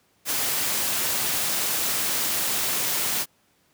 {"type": "noise", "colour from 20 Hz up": "white", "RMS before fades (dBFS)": -25, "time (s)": [0.25, 3.26], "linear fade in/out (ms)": 50, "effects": ["pink hiss -64 dBFS RMS until 3.73 s", "high-pass 100 Hz 12 dB/octave"]}